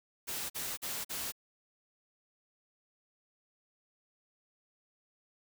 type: noise bursts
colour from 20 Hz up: white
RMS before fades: -38 dBFS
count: 4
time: 0.27-1.322 s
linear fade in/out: 20 ms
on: 230 ms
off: 44 ms
effects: none